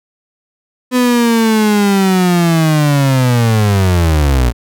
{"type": "linear sweep", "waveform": "35% pulse", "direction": "down", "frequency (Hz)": [253.1, 56.8], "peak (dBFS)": -7, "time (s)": [0.91, 4.53], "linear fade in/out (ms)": 50, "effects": []}